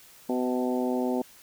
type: harmonic tone with a mistuned harmonic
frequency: 125.7 Hz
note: B2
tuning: 31 cents sharp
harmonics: 2 / 3 / 4 / 5 / 6 / 7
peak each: -27 / -31 / -33 / -35 / -37 / -38 dBFS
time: 0.29-1.22 s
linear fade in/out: 5 ms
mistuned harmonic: 5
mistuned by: +22 cents
effects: white hiss -53 dBFS RMS until 1.42 s